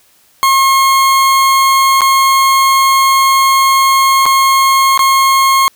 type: tone with dropouts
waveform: 40% pulse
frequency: 1078 Hz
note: C#6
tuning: 49 cents flat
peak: -6 dBFS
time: 0.43-5.68 s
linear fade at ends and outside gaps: 0 ms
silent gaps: 2.008-2.017 / 4.256-4.263 / 4.976-4.992 s
effects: white hiss -50 dBFS RMS until 5.75 s

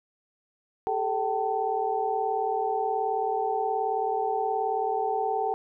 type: tone cluster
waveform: sine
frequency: 400.8 / 439.5 / 768 / 887 Hz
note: G4 / A4 / G5 / A5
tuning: +38 / -2 / -36 / +14 cents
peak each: -33 / -30 / -27 / -33 dBFS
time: 0.87-5.54 s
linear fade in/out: 0 ms
effects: none

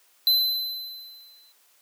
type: tone with exponential decay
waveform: square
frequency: 4043 Hz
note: B7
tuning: 40 cents sharp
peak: -16 dBFS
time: 0.27-1.52 s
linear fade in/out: 1 ms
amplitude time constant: 270 ms
effects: white hiss -61 dBFS RMS until 1.81 s + high-pass 400 Hz 12 dB/octave

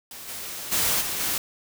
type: noise with level steps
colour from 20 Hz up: white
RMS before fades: -40 / -35 / -23 / -29 / -26 dBFS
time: 0.11-1.38 s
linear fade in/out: 2 ms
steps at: 0.27 / 0.71 / 1 / 1.19 s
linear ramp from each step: 20 ms
effects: none

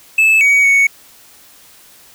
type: tone with pitch steps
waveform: triangle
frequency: 2617 / 2254 / 2223 Hz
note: E7 / C#7 / C#7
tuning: -13 / +28 / +4 cents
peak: -6 dBFS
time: 0.18-0.87 s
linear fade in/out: 5 ms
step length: 230 ms
effects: white hiss -44 dBFS RMS until 2.14 s

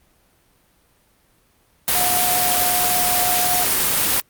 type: tone in noise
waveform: sine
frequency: 720 Hz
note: F#5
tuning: 47 cents flat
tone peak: -22 dBFS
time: 1.95-3.64 s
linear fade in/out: 0 ms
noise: white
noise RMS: -18 dBFS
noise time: 1.88-4.2 s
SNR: -7 dB
effects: pink hiss -59 dBFS RMS until 4.29 s + Opus 32 kbps

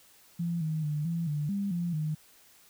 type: tone with pitch steps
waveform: sine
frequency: 170.4 / 157 / 149.7 / 167.8 / 148.1 / 199.7 / 172.9 / 154 Hz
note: F3 / D#3 / D3 / E3 / D3 / G3 / F3 / D#3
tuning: -42 / +16 / +33 / +31 / +15 / +32 / -17 / -17 cents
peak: -28 dBFS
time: 0.39-2.15 s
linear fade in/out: 10 ms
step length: 220 ms
effects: white hiss -59 dBFS RMS until 2.69 s

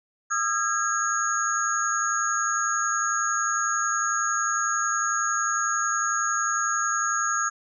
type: tone cluster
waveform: sine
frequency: 1237 / 1348 / 1638 / 6650 Hz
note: D#6 / E6 / G#6 / G#8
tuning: -10 / +38 / -24 / +1 cents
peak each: -28 dBFS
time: 0.3-7.5 s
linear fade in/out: 20 ms
effects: none

